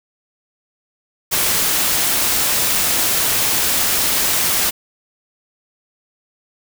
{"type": "noise", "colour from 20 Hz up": "white", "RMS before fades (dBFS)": -17, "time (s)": [1.31, 4.71], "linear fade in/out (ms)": 20, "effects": []}